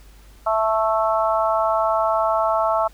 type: harmonic tone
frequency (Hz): 220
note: A3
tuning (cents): 0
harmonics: 3 / 4 / 5 / 6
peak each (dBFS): -20 / -23 / -24 / -24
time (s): 0.46-2.88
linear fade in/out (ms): 10
effects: added 50 Hz sine -45 dBFS peak until 2.93 s + pink hiss -53 dBFS RMS until 2.93 s